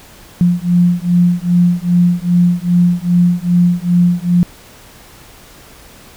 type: beating tone pair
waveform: sine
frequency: 174.61 / 177.11 Hz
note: F3 / F3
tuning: 0 / +25 cents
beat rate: 2.5 Hz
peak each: -12 dBFS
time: 0.41-4.43 s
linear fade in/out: 0 ms
effects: pink hiss -40 dBFS RMS until 6.16 s